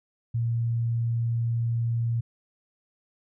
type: tone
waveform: sine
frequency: 116.54 Hz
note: A#2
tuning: in tune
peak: -23 dBFS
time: 0.34-2.21 s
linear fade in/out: 10 ms
effects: none